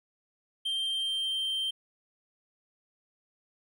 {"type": "tone with pitch glide", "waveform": "triangle", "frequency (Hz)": [3157, 3139], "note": ["G7", "G7"], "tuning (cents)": [12, 2], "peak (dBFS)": -27, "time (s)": [0.65, 1.71], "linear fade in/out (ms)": 10, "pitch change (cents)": -10, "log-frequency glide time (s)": [0.89, 1.51], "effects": []}